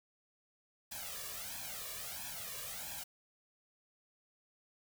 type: noise with flanger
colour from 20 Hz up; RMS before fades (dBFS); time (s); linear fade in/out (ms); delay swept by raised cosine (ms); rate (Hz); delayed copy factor
white; -44; 0.91-3.04; 10; 1.2 to 1.77; 1.5; +0.95
effects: none